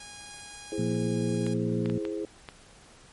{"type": "tone", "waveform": "5% pulse", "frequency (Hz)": 821, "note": "G#5", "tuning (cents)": -20, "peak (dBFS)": -31, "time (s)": [0, 1.54], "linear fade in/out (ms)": 5}
{"type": "chord", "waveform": "sine", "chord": "E augmented", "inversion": "none", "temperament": "equal", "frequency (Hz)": [329.6, 415.3, 523.3], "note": ["E4", "G#4", "B#4"], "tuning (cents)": [0, 0, 0], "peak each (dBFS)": [-33, -33, -39], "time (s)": [0.72, 2.25], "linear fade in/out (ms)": 2}
{"type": "harmonic tone", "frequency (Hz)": 58.5, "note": "A#1", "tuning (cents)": 7, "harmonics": [2, 3, 4], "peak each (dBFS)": [-31, -31, -31], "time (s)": [0.78, 1.98], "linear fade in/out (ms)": 5}
{"type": "clicks", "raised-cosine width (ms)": 0.3, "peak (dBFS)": -23, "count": 5, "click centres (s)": [1.466, 1.859, 1.899, 2.052, 2.488]}
{"effects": ["pink hiss -54 dBFS RMS until 3.12 s", "MP3 48 kbps"]}